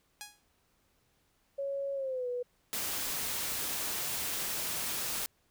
5% pulse tone with exponential decay, 830.6 Hz, G#5, in tune, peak -27 dBFS, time 0.21-0.44 s, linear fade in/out 0 ms, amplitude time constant 48 ms
sine tone with pitch glide, 554.4 to 491.1 Hz, C#5 to B4, 0 to -10 cents, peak -32 dBFS, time 1.58-2.43 s, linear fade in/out 10 ms, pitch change -210 cents, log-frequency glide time 1.94-2.28 s
white noise, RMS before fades -35 dBFS, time 2.73-5.26 s, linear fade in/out 0 ms
effects pink hiss -72 dBFS RMS until 5.5 s

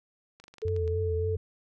clicks, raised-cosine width 0.2 ms, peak -33 dBFS, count 9, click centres 0.4 / 0.44 / 0.481 / 0.54 / 0.583 / 0.618 / 0.682 / 0.764 / 0.878 s
sine tone, 439.5 Hz, A4, 2 cents flat, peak -29 dBFS, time 0.62-1.36 s, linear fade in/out 10 ms
sine tone with vibrato, 87.3 Hz, F2, in tune, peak -28 dBFS, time 0.65-1.37 s, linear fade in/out 5 ms, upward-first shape triangle, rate 3.5 Hz, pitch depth 110 cents each way
effects none

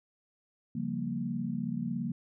sine chord, G half-diminished seventh, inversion second, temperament equal, 138.59 / 174.61 / 196 / 233.1 Hz, Db3 / F3 / G3 / Bb3, 0 / 0 / 0 / 0 cents, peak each -39 / -37 / -38 / -34 dBFS, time 0.75-2.12 s, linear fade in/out 5 ms, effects none

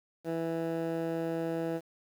15% pulse tone with band-pass filter, 164.81 Hz, E3, in tune, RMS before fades -33 dBFS, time 0.24-1.81 s, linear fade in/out 50 ms, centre 440 Hz, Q 0.81, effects 9-bit

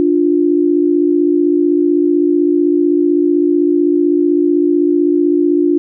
sine tone pair together, 294.8 / 350.6 Hz, D4 / F4, +7 / +7 cents, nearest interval minor third, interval 300 cents, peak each -12 / -12 dBFS, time 0-5.78 s, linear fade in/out 0 ms, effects none

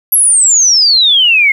sine exponential sweep, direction down, 11650 to 2116 Hz, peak -5 dBFS, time 0.12-1.52 s, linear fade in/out 5 ms, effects 7-bit

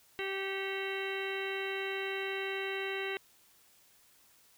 harmonic tone with a mistuned harmonic, 388.5 Hz, G4, 16 cents flat, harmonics 1 / 2 / 3 / 4 / 5 / 6 / 7 / 8 / 10, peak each -37 / -46 / -48 / -44 / -42 / -43 / -42 / -47 / -49 dBFS, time 0.19-3.17 s, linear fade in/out 0 ms, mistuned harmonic 6, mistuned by -94 cents, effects white hiss -64 dBFS RMS until 4.57 s

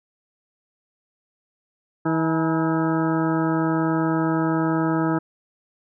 harmonic tone with a mistuned harmonic, 161.1 Hz, E3, 39 cents flat, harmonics 1 / 2 / 3 / 4 / 5 / 6 / 8 / 9 / 10, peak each -25 / -21 / -32 / -31 / -32 / -32 / -30 / -38 / -36 dBFS, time 2.05-5.19 s, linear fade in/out 10 ms, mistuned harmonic 5, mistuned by +68 cents, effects none

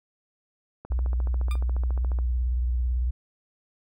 click train, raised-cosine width 1 ms, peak -26 dBFS, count 20, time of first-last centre 0.85-2.188 s, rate 14.2 Hz
sine tone with vibrato, 61.1 Hz, B1, 18 cents flat, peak -22 dBFS, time 0.9-3.11 s, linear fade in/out 10 ms, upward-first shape sine, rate 18 Hz, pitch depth 100 cents each way
20% pulse tone with exponential decay, 1200 Hz, D6, 37 cents sharp, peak -28 dBFS, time 1.51-1.61 s, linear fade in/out 1 ms, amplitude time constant 20 ms
effects none

